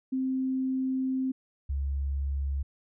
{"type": "tone pair in turn", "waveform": "sine", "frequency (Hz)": [261.6, 69.29], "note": ["C4", "C#2"], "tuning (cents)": [0, 0], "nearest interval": "octave + major seventh", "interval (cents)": 2300, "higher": "first", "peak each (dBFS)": [-26, -27], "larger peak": "first", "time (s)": [[0.12, 1.32], [1.69, 2.63]], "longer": "first", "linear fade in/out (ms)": 10, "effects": []}